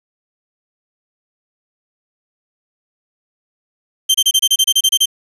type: tone bursts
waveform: sawtooth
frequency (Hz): 3136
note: G7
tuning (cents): 0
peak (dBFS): -6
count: 12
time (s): 4.09-5.058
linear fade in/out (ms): 10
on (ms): 55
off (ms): 28
effects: resampled to 32000 Hz + 7-bit

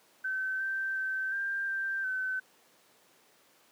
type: tone with pitch steps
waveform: sine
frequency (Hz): 1535 / 1560 / 1545 / 1588 / 1573 / 1523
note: G6 / G6 / G6 / G6 / G6 / F#6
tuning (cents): -37 / -9 / -26 / +22 / +6 / +50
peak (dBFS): -30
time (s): 0.24-2.4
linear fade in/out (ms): 10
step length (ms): 360
effects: pink hiss -63 dBFS RMS until 3.71 s + high-pass 300 Hz 12 dB/octave

